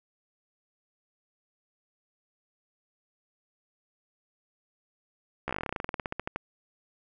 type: slowing click train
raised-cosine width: 0.5 ms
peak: -16 dBFS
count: 23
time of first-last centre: 5.48-6.36 s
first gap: 14 ms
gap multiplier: 1.09
effects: none